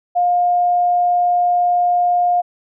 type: tone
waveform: sine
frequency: 709 Hz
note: F5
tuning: 26 cents sharp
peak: -12 dBFS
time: 0.15-2.42 s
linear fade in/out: 20 ms
effects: none